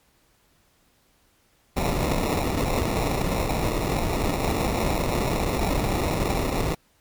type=noise with sample-and-hold; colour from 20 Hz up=pink; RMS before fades=-24 dBFS; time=1.76-6.75 s; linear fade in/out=10 ms; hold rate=1575 Hz; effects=pink hiss -63 dBFS RMS until 7 s + MP3 96 kbps